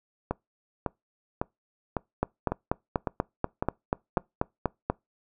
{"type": "two click trains", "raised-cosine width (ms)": 1, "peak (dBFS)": [-10, -13], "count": [12, 8], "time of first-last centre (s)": [[2.23, 4.9], [0.31, 4.177]], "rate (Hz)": [4.12, 1.81], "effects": ["noise-tail reverb RT60 0.2 s tail -25 dB re dry"]}